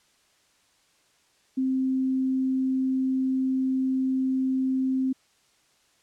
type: tone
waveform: sine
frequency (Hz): 262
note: C4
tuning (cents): +2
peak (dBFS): -22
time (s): 1.57-5.13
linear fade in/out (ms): 10
effects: white hiss -64 dBFS RMS until 6.02 s + low-pass 8000 Hz 12 dB/octave